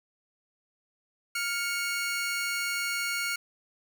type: tone pair together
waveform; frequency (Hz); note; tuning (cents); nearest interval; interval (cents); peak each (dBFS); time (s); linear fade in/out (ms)
sawtooth; 1404.3 / 2217; F6 / C#7; +9 / 0; minor sixth; 791; -28; 1.35-3.36; 5
effects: none